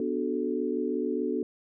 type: chord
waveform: sine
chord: B minor seventh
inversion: none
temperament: equal with one note detuned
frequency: 246.9 / 293.7 / 370 / 434.9 Hz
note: B3 / D4 / F#4 / A4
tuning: 0 / 0 / 0 / -20 cents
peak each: -32 dBFS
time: 0-1.43 s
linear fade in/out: 2 ms
effects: none